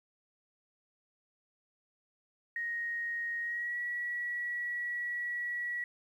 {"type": "tone with pitch glide", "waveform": "sine", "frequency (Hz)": [1872, 1931.3], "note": ["A#6", "B6"], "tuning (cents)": [7, -39], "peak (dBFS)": -33, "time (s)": [2.56, 5.84], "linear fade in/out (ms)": 2, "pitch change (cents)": 54, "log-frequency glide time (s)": [3.41, 3.77], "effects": ["11-bit"]}